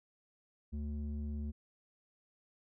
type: tone with low-pass filter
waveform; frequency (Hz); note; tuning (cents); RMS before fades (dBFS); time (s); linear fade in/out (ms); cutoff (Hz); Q
square; 73.6; D2; +4; -39; 0.72-1.52; 20; 210; 1.8
effects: none